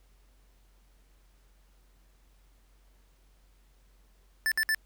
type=tone bursts; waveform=square; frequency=1760 Hz; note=A6; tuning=in tune; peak=-25 dBFS; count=3; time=4.46-4.747 s; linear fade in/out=0 ms; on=57 ms; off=58 ms; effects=added 46 Hz sine -59 dBFS peak until 4.85 s + pink hiss -69 dBFS RMS until 4.85 s